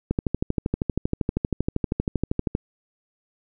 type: click train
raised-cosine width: 3 ms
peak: -9 dBFS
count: 32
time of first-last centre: 0.11-2.551 s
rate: 12.7 Hz
effects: none